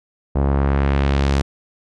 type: tone with low-pass filter sweep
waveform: sawtooth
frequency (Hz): 69.3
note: C#2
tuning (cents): 0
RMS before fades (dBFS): -17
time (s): 0.35-1.42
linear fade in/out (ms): 10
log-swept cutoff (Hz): 770 to 6700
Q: 1
effects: none